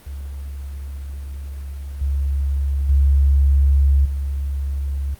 sine tone with level steps, 69.3 Hz, C#2, in tune, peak -27 / -17 / -11 / -20 dBFS, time 0.06-5.15 s, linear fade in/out 10 ms, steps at 2.01 / 2.89 / 4.05 s, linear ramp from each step 5 ms, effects pink hiss -48 dBFS RMS until 5.19 s + Opus 32 kbps

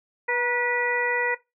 harmonic tone with a mistuned harmonic, 487.7 Hz, B4, 22 cents flat, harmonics 1 / 2 / 3 / 4 / 5, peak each -28 / -28 / -33 / -25 / -33 dBFS, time 0.28-1.35 s, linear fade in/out 10 ms, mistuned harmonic 2, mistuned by -35 cents, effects noise-tail reverb RT60 0.2 s tail -17 dB re dry

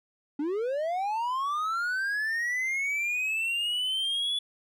triangle linear sweep, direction up, 277 to 3442 Hz, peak -25 dBFS, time 0.39-4.39 s, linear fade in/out 5 ms, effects none

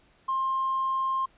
sine tone with hard clipping, 1060 Hz, C6, 22 cents sharp, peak -25 dBFS, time 0.28-1.26 s, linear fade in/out 10 ms, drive 1 dB, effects pink hiss -62 dBFS RMS until 1.37 s + resampled to 8000 Hz

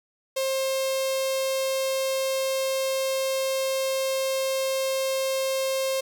sawtooth tone with notch filter, 532 Hz, C5, 29 cents sharp, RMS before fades -26 dBFS, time 0.36-6.01 s, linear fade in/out 10 ms, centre 1400 Hz, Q 0.74, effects none

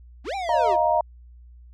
square linear two-way sweep, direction up then down, 196 to 810 to 322.6 Hz, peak -27 dBFS, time 0.24-0.77 s, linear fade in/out 50 ms, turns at 0.35 s
sine chord, Eb suspended second, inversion none, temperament equal with one note detuned, 622.3 / 698.5 / 938.3 Hz, Eb5 / F5 / Bb5, 0 / 0 / +11 cents, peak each -22 dBFS, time 0.49-1.01 s, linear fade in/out 2 ms
effects added 60 Hz sine -44 dBFS peak until 1.73 s + low-pass 5000 Hz 12 dB/octave

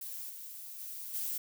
violet noise with level steps, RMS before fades -42 / -46 / -43 / -36 dBFS, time 0.01-1.38 s, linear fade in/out 5 ms, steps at 0.29 / 0.78 / 1.13 s, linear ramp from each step 20 ms, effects none

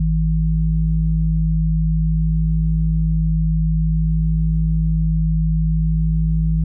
sine tone pair together, 53.15 / 160 Hz, G#1 / D#3, +41 / +49 cents, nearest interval octave + perfect fifth, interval 1908 cents, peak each -17 dBFS, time 0-6.64 s, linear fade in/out 5 ms, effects none

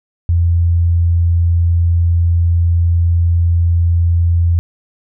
sine tone, 85.2 Hz, F2, 42 cents flat, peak -9 dBFS, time 0.29-4.59 s, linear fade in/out 0 ms, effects none

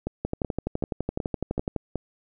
two click trains, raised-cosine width 2 ms, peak -13 / -14 dBFS, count 19 / 6, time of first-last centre 0.25-1.763 / 0.07-1.957 s, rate 11.9 / 2.65 Hz, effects none

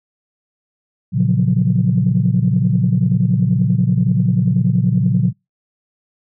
sine chord, Gb major seventh, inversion first, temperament equal, 116.54 / 138.59 / 174.61 / 185 Hz, Bb2 / Db3 / F3 / Gb3, 0 / 0 / 0 / 0 cents, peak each -17 dBFS, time 1.12-5.33 s, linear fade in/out 50 ms, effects noise-tail reverb RT60 0.2 s tail -25 dB re dry + tanh soft clip ceiling -3 dBFS

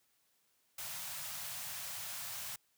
white band-stop noise, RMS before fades -43 dBFS, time 0.78-2.56 s, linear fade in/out 5 ms, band 190 to 580 Hz, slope 48 dB/octave, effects white hiss -75 dBFS RMS until 2.77 s + high-pass 60 Hz 12 dB/octave

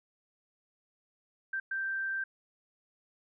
sine tone bursts at uneven times, 1568 Hz, G6, in tune, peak -31 dBFS, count 2, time 1.53-1.6 / 1.71-2.24 s, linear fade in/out 5 ms, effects none

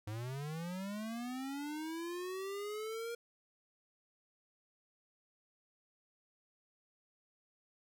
square linear sweep, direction up, 102.3 to 472 Hz, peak -40 dBFS, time 0.07-3.15 s, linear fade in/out 5 ms, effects none

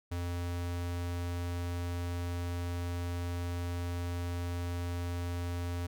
square tone, 87.3 Hz, F2, in tune, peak -34 dBFS, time 0.11-5.87 s, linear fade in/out 10 ms, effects none

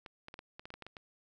clicks, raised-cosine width 0.3 ms, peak -30 dBFS, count 11, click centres 0.062 / 0.284 / 0.341 / 0.391 / 0.595 / 0.655 / 0.704 / 0.74 / 0.823 / 0.866 / 0.968 s, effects none

